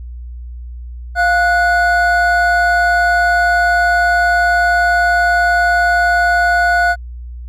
triangle tone pair together, 700.4 / 1470 Hz, F5 / F#6, +5 / -12 cents, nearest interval octave + minor second, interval 1283 cents, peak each -11 dBFS, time 1.15-6.96 s, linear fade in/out 50 ms, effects added 60 Hz sine -26 dBFS peak until 7.48 s

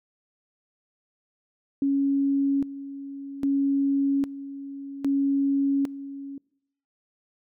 sine tone with tremolo, 277.2 Hz, C#4, in tune, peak -20 dBFS, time 1.82-6.38 s, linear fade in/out 2 ms, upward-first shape square, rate 0.62 Hz, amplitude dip 80%, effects noise-tail reverb RT60 0.8 s tail -26 dB re dry

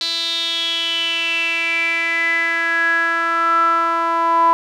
sawtooth tone with band-pass filter sweep, 333.4 Hz, E4, 20 cents sharp, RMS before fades -18 dBFS, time 0.01-4.53 s, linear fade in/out 0 ms, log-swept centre 4100 to 1000 Hz, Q 8.5, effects none

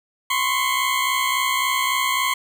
20% pulse tone pair together, 1025.4 / 1089 Hz, C6 / C#6, -35 / -31 cents, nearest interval minor second, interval 104 cents, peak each -17 dBFS, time 0.3-2.34 s, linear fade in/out 5 ms, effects none

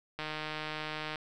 click train, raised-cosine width 0.3 ms, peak -21 dBFS, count 150, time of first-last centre 0.19-1.158 s, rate 154 Hz, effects none

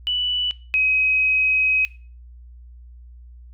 sine tone pair in turn, 2966 / 2534 Hz, F#7 / D#7, +4 / +31 cents, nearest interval minor third, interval 273 cents, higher first, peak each -19 / -15 dBFS, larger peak second, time 0.07-0.51 / 0.74-1.85 s, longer second, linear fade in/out 0 ms, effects noise-tail reverb RT60 0.4 s tail -20 dB re dry + added 60 Hz sine -40 dBFS peak until 3.53 s

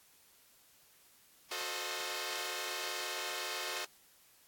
5% pulse chord, F# diminished seventh, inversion none, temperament equal with one note detuned, 362.4 / 440 / 523.3 / 622.3 Hz, F#4 / A4 / C5 / Eb5, -36 / 0 / 0 / 0 cents, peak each -31 dBFS, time 1.51-3.85 s, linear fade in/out 5 ms, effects white hiss -64 dBFS RMS until 4.47 s + AAC 64 kbps

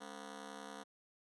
10% pulse ring-modulated tone, 242.7 Hz, B3, 30 cents flat, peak -36 dBFS, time 0-0.84 s, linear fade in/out 20 ms, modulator 35.3 Hz, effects resampled to 24000 Hz

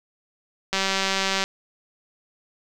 click train, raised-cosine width 0.2 ms, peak -6 dBFS, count 138, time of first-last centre 0.73-1.44 s, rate 193 Hz, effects none

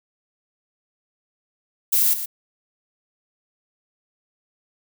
violet noise with echo, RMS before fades -18 dBFS, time 1.92-2.14 s, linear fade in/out 10 ms, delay 120 ms, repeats 1, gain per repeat -10 dB, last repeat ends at 2.26 s, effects none

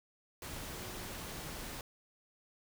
sine tone in noise, 365.5 Hz, F#4, 21 cents flat, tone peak -53 dBFS, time 0.72-1.05 s, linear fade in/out 2 ms, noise pink, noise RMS -44 dBFS, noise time 0.42-1.81 s, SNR -12 dB, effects none

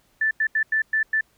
sine tone bursts at uneven times, 1760 Hz, A6, in tune, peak -18 dBFS, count 6, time 0.21-0.31 / 0.4-0.47 / 0.55-0.63 / 0.72-0.82 / 0.93-1.03 / 1.13-1.21 s, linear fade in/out 5 ms, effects pink hiss -63 dBFS RMS until 1.37 s

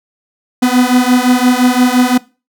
45% pulse beating tone pair, 246.9 / 252.7 Hz, B3 / B3, 0 / +40 cents, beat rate 5.8 Hz, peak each -11 dBFS, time 0.62-2.18 s, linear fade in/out 10 ms, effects noise-tail reverb RT60 0.3 s tail -20 dB re dry

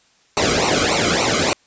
pink noise with flanger, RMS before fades -17 dBFS, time 0.37-1.53 s, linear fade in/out 0 ms, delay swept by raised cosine 0.59 to 1.14 ms, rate 3.5 Hz, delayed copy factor -1, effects white hiss -57 dBFS RMS until 1.66 s + resampled to 16000 Hz

